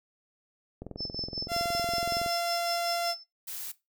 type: click train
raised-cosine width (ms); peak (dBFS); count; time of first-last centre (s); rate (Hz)
2; -25; 32; 0.82-2.262; 21.5
type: tone with tremolo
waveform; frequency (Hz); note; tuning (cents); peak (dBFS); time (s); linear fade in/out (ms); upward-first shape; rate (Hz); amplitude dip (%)
sine; 5274; E8; 0; -31; 0.97-3.24; 50; sine; 5.3; 85
type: tone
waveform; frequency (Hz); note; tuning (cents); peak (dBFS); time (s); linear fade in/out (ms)
sawtooth; 688; F5; -26; -25; 1.48-3.15; 50
type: noise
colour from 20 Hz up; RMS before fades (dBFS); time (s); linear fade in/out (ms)
blue; -38; 3.47-3.72; 10
effects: noise-tail reverb RT60 0.2 s tail -17 dB re dry